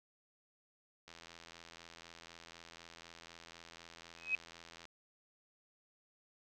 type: click train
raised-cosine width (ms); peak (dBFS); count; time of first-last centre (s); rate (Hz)
0.2; -35; 318; 1.08-4.854; 84
type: tone with exponential growth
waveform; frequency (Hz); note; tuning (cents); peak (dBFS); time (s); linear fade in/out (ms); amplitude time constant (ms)
sine; 2540; D#7; +35; -27; 4.17-4.35; 1; 37
effects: none